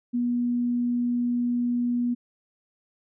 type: tone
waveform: sine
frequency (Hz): 242.1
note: B3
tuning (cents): -34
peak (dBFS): -22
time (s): 0.13-2.15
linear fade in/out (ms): 20
effects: none

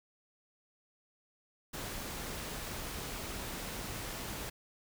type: noise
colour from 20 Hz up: pink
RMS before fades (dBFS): -41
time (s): 1.73-4.5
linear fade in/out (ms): 10
effects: none

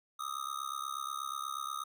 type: tone with amplitude modulation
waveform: square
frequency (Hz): 1244.5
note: D#6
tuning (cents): 0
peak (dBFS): -33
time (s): 0.19-1.84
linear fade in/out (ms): 10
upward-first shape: sine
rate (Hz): 68.3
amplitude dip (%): 100
effects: none

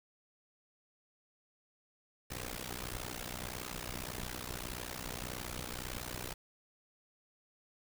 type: noise with amplitude modulation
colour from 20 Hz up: pink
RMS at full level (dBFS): -38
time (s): 2.3-6.34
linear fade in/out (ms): 10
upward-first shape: sine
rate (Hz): 61.7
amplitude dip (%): 95
effects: none

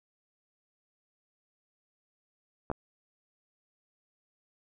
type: clicks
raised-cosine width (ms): 1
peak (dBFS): -18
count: 2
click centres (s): 2.701 / 2.715
effects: none

